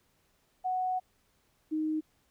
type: tone pair in turn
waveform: sine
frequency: 740 / 311.1 Hz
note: F#5 / D#4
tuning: 0 / 0 cents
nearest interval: octave + minor third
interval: 1500 cents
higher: first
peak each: -28 dBFS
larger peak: neither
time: 0.64-1 / 1.71-2.01 s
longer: first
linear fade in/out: 20 ms
effects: pink hiss -71 dBFS RMS until 2.3 s